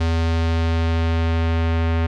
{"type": "tone with low-pass filter sweep", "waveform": "square", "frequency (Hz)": 82.41, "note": "E2", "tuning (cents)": 0, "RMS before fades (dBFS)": -19, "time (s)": [0, 2.07], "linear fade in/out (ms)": 10, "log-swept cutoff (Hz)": [4700, 2600], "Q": 1.1, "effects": []}